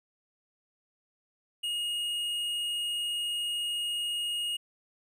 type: tone with hard clipping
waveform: sine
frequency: 2867 Hz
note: F7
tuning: 45 cents sharp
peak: -31 dBFS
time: 1.63-4.57 s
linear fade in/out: 10 ms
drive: 7 dB
effects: none